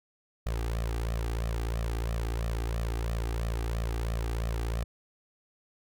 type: tone with flanger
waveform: sawtooth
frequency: 56.7 Hz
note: A#1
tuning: 47 cents flat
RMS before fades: -31 dBFS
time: 0.46-4.84 s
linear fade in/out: 5 ms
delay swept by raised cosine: 1.6 to 2.57 ms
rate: 3 Hz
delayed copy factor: +0.8
effects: none